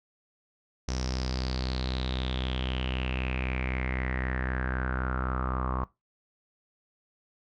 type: tone with low-pass filter sweep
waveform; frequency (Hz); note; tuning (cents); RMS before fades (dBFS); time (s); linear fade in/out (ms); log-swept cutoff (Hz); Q
sawtooth; 63.9; C2; -40; -31; 0.88-5.84; 0; 5700 to 1100; 7.4
effects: noise-tail reverb RT60 0.2 s tail -19 dB re dry